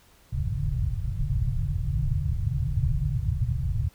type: low-pass noise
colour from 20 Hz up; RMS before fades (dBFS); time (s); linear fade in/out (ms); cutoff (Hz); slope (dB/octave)
white; -26; 0.32-3.89; 10; 150; 96
effects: pink hiss -58 dBFS RMS until 3.94 s